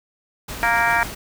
pink noise with tremolo, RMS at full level -31 dBFS, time 0.48-1.15 s, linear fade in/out 10 ms, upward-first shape triangle, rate 7.4 Hz, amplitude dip 25%
harmonic tone, 233.1 Hz, A#3, in tune, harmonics 3 / 4 / 5 / 6 / 7 / 8 / 9 / 10, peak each -24 / -21 / -30 / -24 / -22 / -24 / -35 / -25 dBFS, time 0.63-1.03 s, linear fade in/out 0 ms
effects none

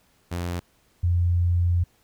sawtooth / sine tone pair in turn, 87.31 / 87.31 Hz, F2 / F2, 0 / 0 cents, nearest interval unison, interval 0 cents, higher neither, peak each -23 / -18 dBFS, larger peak second, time 0.31-0.6 / 1.03-1.84 s, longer second, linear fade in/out 10 ms, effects pink hiss -63 dBFS RMS until 2.03 s

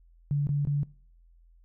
sine tone bursts, 143.8 Hz, D3, 36 cents flat, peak -23 dBFS, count 3, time 0.31-0.832 s, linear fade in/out 0 ms, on 160 ms, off 21 ms, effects noise-tail reverb RT60 0.5 s tail -22 dB re dry + added 42 Hz sine -55 dBFS peak until 1.64 s

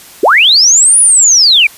sine linear two-way sweep, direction up then down, 299.4 to 9956 to 2249 Hz, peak -3 dBFS, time 0.23-1.67 s, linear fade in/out 5 ms, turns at 1 s, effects white hiss -35 dBFS RMS until 1.77 s + resampled to 32000 Hz

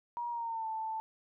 sine tone with pitch glide, 952 to 883.1 Hz, A#5 to A5, +36 to +6 cents, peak -34 dBFS, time 0.17-1 s, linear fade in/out 0 ms, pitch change -130 cents, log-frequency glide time 0.3-0.68 s, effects none

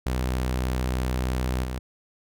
sawtooth tone with level steps, 63.2 Hz, B1, 41 cents sharp, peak -20 / -25 dBFS, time 0.06-1.79 s, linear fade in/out 5 ms, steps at 1.63 s, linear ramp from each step 20 ms, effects none

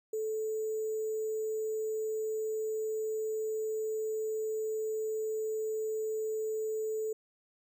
sine tone with sample-and-hold, 436.3 Hz, A4, 15 cents flat, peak -31 dBFS, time 0.13-7.13 s, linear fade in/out 5 ms, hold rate 7350 Hz, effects none

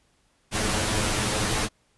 pink noise with comb filter, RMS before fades -25 dBFS, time 0.51-1.69 s, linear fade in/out 50 ms, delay 9.4 ms, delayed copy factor +0.7, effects pink hiss -66 dBFS RMS until 1.97 s + resampled to 24000 Hz

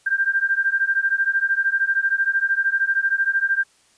sine beating tone pair, 1579 / 1592 Hz, G6 / G6, +12 / +26 cents, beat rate 13 Hz, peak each -21 / -20 dBFS, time 0.06-3.64 s, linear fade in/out 10 ms, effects white hiss -58 dBFS RMS until 3.97 s + resampled to 22050 Hz

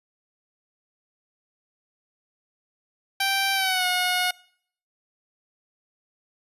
10% pulse tone with pitch glide, 782 to 725.4 Hz, G5 to F#5, -4 to -34 cents, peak -13 dBFS, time 3.2-4.31 s, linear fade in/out 5 ms, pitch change -130 cents, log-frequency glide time 3.54-3.86 s, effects noise-tail reverb RT60 0.6 s tail -23 dB re dry + resampled to 32000 Hz

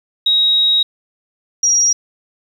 sine tone pair in turn, 3800 / 5694 Hz, A#7 / F8, +33 / +33 cents, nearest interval perfect fifth, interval 700 cents, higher second, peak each -10 dBFS, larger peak neither, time 0.26-0.83 / 1.63-1.93 s, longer first, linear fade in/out 5 ms, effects 7-bit

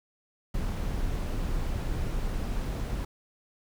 brown noise, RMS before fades -30 dBFS, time 0.54-3.05 s, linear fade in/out 5 ms, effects none

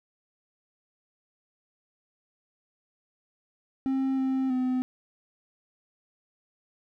triangle tone with pitch steps, 266.4 / 263.8 / 255 Hz, C4 / C4 / C4, +31 / +14 / -44 cents, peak -22 dBFS, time 3.86-4.82 s, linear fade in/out 0 ms, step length 320 ms, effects none

